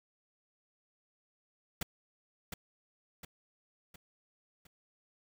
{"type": "noise with echo", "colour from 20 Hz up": "pink", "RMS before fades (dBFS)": -35, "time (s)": [1.81, 1.83], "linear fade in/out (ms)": 5, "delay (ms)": 710, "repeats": 4, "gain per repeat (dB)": -6, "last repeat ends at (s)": 4.67, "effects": []}